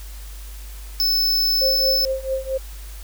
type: tone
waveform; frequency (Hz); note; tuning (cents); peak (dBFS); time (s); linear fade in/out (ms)
square; 5260; E8; -5; -17; 1-2.05; 0
type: tone with tremolo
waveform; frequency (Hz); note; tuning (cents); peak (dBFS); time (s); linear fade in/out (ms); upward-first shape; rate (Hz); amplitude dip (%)
sine; 530; C5; +22; -18; 1.61-2.58; 10; triangle; 4.5; 95
effects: added 50 Hz sine -33 dBFS peak until 3.03 s + white hiss -44 dBFS RMS until 3.03 s